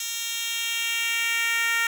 10% pulse tone with high-pass filter sweep, 461.9 Hz, A#4, 16 cents flat, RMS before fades -26 dBFS, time 0-1.87 s, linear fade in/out 2 ms, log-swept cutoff 4500 to 1700 Hz, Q 1.9, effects none

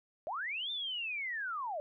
sine linear two-way sweep, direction up then down, 565 to 3620 to 565 Hz, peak -35 dBFS, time 0.27-1.8 s, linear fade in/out 0 ms, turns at 0.71 s, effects none

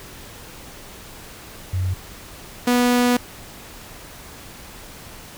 sine / sawtooth tone pair in turn, 92.5 / 245 Hz, F#2 / B3, 0 / -14 cents, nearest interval octave + perfect fourth, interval 1686 cents, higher second, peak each -19 / -11 dBFS, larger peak second, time 1.73-1.94 / 2.67-3.17 s, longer second, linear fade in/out 5 ms, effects pink hiss -40 dBFS RMS until 5.37 s

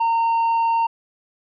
triangle tone with tanh clipping, 918 Hz, A#5, 27 cents flat, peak -17 dBFS, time 0-0.87 s, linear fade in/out 10 ms, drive 8 dB, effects none

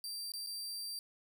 sawtooth tone with dropouts, 4699 Hz, D8, in tune, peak -37 dBFS, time 0.04-0.99 s, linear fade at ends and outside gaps 1 ms, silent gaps 0.319-0.337 / 0.464-0.47 s, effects none

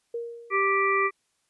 sine tone with exponential decay, 468.7 Hz, A#4, 9 cents sharp, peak -27 dBFS, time 0.14-0.88 s, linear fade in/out 5 ms, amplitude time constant 160 ms
harmonic tone, 392 Hz, G4, in tune, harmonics 1 / 3 / 5 / 6, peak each -26 / -24 / -27 / -29 dBFS, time 0.5-1.11 s, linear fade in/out 50 ms
effects white hiss -72 dBFS RMS until 1.49 s + resampled to 24000 Hz

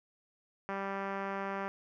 5% pulse tone with low-pass filter, 196.1 Hz, G3, 1 cent sharp, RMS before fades -37 dBFS, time 0.69-1.68 s, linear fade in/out 0 ms, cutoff 1500 Hz, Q 0.77, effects none

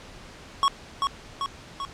square tone with echo, 1105 Hz, C#6, 6 cents flat, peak -18 dBFS, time 0.63-0.68 s, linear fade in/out 0 ms, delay 390 ms, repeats 3, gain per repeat -4 dB, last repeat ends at 1.85 s, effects pink hiss -45 dBFS RMS until 1.93 s + low-pass 6000 Hz 12 dB/octave

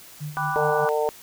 sine tone with tremolo, 149.8 Hz, D3, 35 cents sharp, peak -28 dBFS, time 0.2-0.86 s, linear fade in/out 20 ms, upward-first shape sine, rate 4.9 Hz, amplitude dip 75%
sine chord, G major seventh, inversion none, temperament equal, 784 / 987.8 / 1174.7 / 1480 Hz, G5 / B5 / D6 / F#6, 0 / 0 / 0 / 0 cents, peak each -29 dBFS, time 0.37-0.89 s, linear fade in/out 0 ms
harmonic tone, 150.9 Hz, D3, 47 cents sharp, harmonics 3 / 4 / 5 / 6, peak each -23 / -26 / -29 / -29 dBFS, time 0.56-1.09 s, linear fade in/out 0 ms
effects white hiss -46 dBFS RMS until 1.22 s

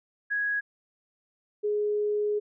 sine tone pair in turn, 1661.2 / 417.6 Hz, G#6 / G#4, 0 / +10 cents, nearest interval 2 octaves, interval 2390 cents, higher first, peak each -25 / -24 dBFS, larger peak second, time 0.3-0.61 / 1.63-2.4 s, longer second, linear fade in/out 20 ms, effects none

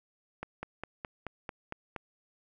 slowing click train, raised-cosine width 0.5 ms, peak -22 dBFS, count 8, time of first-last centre 0.43-1.962 s, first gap 200 ms, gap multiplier 1.03, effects none

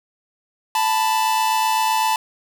45% pulse tone pair together, 880 / 987.8 Hz, A5 / B5, 0 / 0 cents, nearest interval major second, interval 200 cents, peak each -18 / -22 dBFS, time 0.75-2.16 s, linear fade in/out 2 ms, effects none

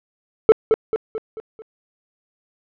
triangle tone with echo, 440 Hz, A4, in tune, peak -3 dBFS, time 0.49-0.52 s, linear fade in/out 0 ms, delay 220 ms, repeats 5, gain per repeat -6 dB, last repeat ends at 1.62 s, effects low-pass 2000 Hz 12 dB/octave

